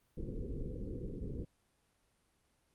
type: low-pass noise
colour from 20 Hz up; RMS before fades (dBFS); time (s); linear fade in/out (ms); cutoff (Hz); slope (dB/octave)
pink; -41; 0.17-1.45; 5; 510; 96
effects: pink hiss -75 dBFS RMS until 2.74 s + Opus 32 kbps